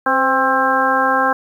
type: harmonic tone with a mistuned harmonic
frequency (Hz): 265.5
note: C4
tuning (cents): +25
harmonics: 1 / 2 / 3 / 4 / 5 / 6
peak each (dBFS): -24 / -21 / -19 / -18 / -20 / -19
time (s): 0.06-1.33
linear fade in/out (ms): 5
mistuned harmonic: 2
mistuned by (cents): -39
effects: 8-bit

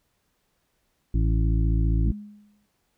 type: harmonic tone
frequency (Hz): 55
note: A1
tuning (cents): 0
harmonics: 1 / 2 / 3 / 5 / 6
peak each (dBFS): -20 / -26 / -30 / -34 / -36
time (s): 1.14-2.12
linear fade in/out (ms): 5
type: tone with exponential decay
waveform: sine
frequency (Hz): 207.7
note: G#3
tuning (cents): 0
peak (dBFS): -27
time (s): 2.06-2.66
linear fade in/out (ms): 2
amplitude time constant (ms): 130
effects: pink hiss -72 dBFS RMS until 2.97 s

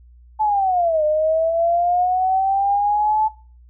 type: linear two-way sweep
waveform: sine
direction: down then up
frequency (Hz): 873 to 604 to 873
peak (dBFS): -15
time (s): 0.39-3.29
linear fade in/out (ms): 20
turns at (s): 1.04
effects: noise-tail reverb RT60 0.4 s tail -18 dB re dry + added 60 Hz sine -44 dBFS peak until 3.69 s

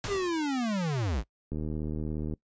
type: noise with exponential decay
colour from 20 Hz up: pink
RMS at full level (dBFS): -32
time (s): 0.04-0.5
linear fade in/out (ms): 1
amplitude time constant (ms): 99
type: linear sweep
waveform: square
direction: down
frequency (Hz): 415.3 to 44.06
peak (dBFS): -28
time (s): 0.07-1.24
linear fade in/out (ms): 50
type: click train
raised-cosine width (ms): 3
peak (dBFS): -22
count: 64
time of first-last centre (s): 1.52-2.337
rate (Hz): 77.1
effects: noise-tail reverb RT60 0.1 s tail -22 dB re dry + resampled to 16000 Hz

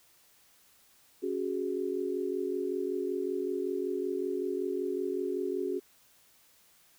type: chord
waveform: sine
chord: C# suspended fourth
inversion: none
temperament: equal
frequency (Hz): 277.2 / 370 / 415.3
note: C#4 / F#4 / G#4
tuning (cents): 0 / 0 / 0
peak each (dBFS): -37 / -32 / -35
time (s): 1.22-5.8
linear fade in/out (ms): 20
effects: white hiss -63 dBFS RMS until 6.98 s

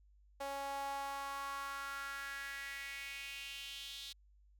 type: tone with high-pass filter sweep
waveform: sawtooth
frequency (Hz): 277.2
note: C#4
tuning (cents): 0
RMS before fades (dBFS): -44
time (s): 0.4-4.13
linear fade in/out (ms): 10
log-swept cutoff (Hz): 660 to 3700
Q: 4.1
effects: added 50 Hz sine -63 dBFS peak until 4.59 s

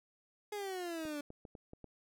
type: exponential sweep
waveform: 30% pulse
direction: down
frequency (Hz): 422.5 to 286.5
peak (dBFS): -36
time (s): 0.52-1.21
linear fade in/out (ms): 5
type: clicks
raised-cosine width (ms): 2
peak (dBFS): -36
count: 6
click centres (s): 1.053 / 1.304 / 1.452 / 1.552 / 1.734 / 1.843
effects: none

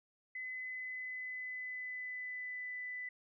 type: tone with pitch glide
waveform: sine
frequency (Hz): 2023 to 1995.1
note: B6 to B6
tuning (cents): +41 to +17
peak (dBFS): -40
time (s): 0.35-3.09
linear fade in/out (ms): 5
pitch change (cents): -24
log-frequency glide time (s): 0.54-2.77
effects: none

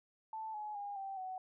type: tone with pitch steps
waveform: sine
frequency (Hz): 880 / 845.1 / 811.6 / 779.5 / 748.6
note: A5 / G#5 / G#5 / G5 / F#5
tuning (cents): 0 / +30 / -40 / -10 / +20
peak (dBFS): -40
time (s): 0.33-1.38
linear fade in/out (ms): 2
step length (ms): 210
effects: none

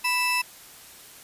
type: tone pair together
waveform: 35% pulse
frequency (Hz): 987.8 / 2637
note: B5 / E7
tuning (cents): 0 / 0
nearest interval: octave + perfect fourth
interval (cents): 1700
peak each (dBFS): -25 / -22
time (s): 0.04-0.42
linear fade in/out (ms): 10
effects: white hiss -47 dBFS RMS until 1.23 s + resampled to 32000 Hz

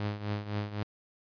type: tone with tremolo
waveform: sawtooth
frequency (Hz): 103.83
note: G#2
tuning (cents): 0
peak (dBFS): -25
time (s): 0-0.83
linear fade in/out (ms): 0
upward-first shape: triangle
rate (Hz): 3.9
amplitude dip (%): 80
effects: resampled to 11025 Hz

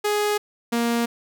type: tone pair in turn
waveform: sawtooth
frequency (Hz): 416.7 / 234.7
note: G#4 / A#3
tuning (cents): +6 / +12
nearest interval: minor seventh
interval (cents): 994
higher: first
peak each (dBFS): -16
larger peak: neither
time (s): 0.04-0.38 / 0.72-1.06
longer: neither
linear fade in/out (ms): 10
effects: none

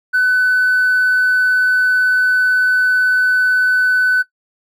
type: tone with hard clipping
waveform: triangle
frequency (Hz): 1503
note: F#6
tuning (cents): +27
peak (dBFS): -10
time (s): 0.13-4.23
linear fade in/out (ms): 20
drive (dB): 2
effects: noise-tail reverb RT60 0.1 s tail -19 dB re dry

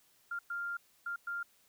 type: tone bursts at uneven times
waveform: sine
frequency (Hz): 1396.9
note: F6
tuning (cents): 0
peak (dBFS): -35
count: 4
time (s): 0.31-0.39 / 0.5-0.77 / 1.06-1.16 / 1.27-1.43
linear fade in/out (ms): 5
effects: white hiss -68 dBFS RMS until 1.68 s

